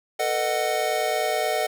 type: chord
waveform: square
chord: B dominant seventh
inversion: third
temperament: just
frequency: 444.5 / 493.9 / 617.4 / 740.8 Hz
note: A4 / B4 / D#5 / F#5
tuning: +18 / 0 / -14 / +2 cents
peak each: -30 / -33 / -27 / -27 dBFS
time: 0.19-1.67 s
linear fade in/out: 10 ms
effects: none